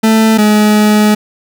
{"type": "tone pair in turn", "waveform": "40% pulse", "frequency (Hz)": [221, 211.4], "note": ["A3", "G#3"], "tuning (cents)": [8, 31], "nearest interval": "minor second", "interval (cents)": 77, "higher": "first", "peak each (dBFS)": -5, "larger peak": "neither", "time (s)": [[0.03, 0.38], [0.38, 1.15]], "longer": "second", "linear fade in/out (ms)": 10, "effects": []}